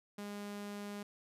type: tone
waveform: sawtooth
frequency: 204.5 Hz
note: G#3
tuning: 26 cents flat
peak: -38 dBFS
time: 0.18-1.03 s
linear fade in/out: 5 ms
effects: resampled to 32000 Hz